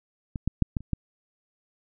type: clicks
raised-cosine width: 5 ms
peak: -19 / -12 / -7 / -14 / -30 / -13 dBFS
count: 6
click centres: 0.358 / 0.476 / 0.623 / 0.768 / 0.806 / 0.933 s
effects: none